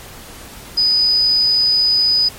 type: tone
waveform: sine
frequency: 4978 Hz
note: D#8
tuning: in tune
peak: -11 dBFS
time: 0.77-2.29 s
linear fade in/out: 10 ms
effects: pink hiss -36 dBFS RMS until 2.38 s + MP3 64 kbps